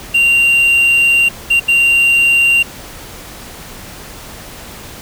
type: tone bursts at uneven times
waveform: triangle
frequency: 2769 Hz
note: F7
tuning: 15 cents flat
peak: -6 dBFS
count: 3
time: 0.14-1.29 / 1.5-1.6 / 1.68-2.63 s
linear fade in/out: 10 ms
effects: pink hiss -32 dBFS RMS until 5.01 s